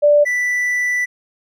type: tone pair in turn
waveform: sine / triangle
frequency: 587.3 / 1975.4 Hz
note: D5 / B6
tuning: 0 / 0 cents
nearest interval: octave + major sixth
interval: 2100 cents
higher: second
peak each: -8 / -14 dBFS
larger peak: first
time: 0.02-0.25 / 0.25-1.06 s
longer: second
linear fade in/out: 20 ms
effects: none